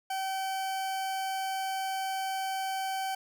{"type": "tone", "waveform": "40% pulse", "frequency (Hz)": 768, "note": "G5", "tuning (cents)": -36, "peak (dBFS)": -30, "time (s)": [0.1, 3.15], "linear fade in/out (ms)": 5, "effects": []}